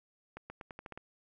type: accelerating click train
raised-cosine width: 0.5 ms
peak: -29 dBFS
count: 8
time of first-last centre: 0.37-0.975 s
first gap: 130 ms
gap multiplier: 0.86
effects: none